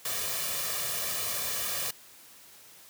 white noise with comb filter, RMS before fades -32 dBFS, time 0.05-1.91 s, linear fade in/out 5 ms, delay 1.7 ms, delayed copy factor +0.65, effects white hiss -53 dBFS RMS until 2.89 s + high-pass 80 Hz 12 dB/octave

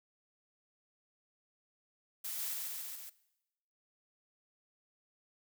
blue noise with echo, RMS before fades -40 dBFS, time 2.24-2.54 s, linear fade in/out 10 ms, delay 140 ms, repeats 4, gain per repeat -2 dB, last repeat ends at 3.1 s, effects noise-tail reverb RT60 0.9 s tail -19 dB re dry

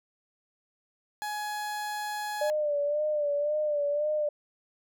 30% pulse tone, 840 Hz, G#5, 19 cents sharp, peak -29 dBFS, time 1.22-2.5 s, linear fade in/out 0 ms
sine tone with vibrato, 592 Hz, D5, 14 cents sharp, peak -25 dBFS, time 2.41-4.29 s, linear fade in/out 5 ms, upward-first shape sine, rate 1.9 Hz, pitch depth 51 cents each way
effects none

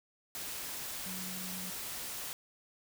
sine tone in noise, 185 Hz, F#3, in tune, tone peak -44 dBFS, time 1.06-1.7 s, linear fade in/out 0 ms, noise white, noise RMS -41 dBFS, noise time 0.35-2.33 s, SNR -6 dB, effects none

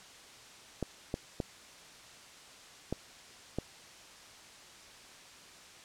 clicks, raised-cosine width 2 ms, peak -19 dBFS, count 5, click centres 0.827 / 1.141 / 1.402 / 2.926 / 3.586 s, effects white hiss -53 dBFS RMS until 5.84 s + low-pass 7000 Hz 12 dB/octave

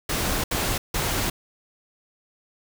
pink noise bursts at uneven times, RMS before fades -25 dBFS, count 3, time 0.09-0.44 / 0.51-0.78 / 0.94-1.3 s, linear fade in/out 5 ms, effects none

